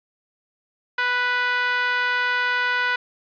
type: tone with band-pass filter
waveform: 5% pulse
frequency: 493.9 Hz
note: B4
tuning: in tune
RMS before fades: -22 dBFS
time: 0.98-2.96 s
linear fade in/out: 5 ms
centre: 1400 Hz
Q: 2.4
effects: resampled to 11025 Hz + 9-bit